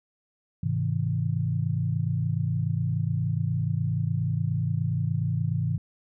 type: chord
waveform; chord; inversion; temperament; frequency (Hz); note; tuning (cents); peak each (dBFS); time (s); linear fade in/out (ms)
sine; Ab augmented; none; equal with one note detuned; 103.83 / 130.81 / 160.68; Ab2 / C3 / E3; 0 / 0 / -44; -28; 0.63-5.78; 5
effects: none